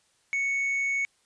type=tone; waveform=triangle; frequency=2217 Hz; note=C#7; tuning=in tune; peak=-23 dBFS; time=0.33-1.05 s; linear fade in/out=0 ms; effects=white hiss -67 dBFS RMS until 1.25 s + resampled to 22050 Hz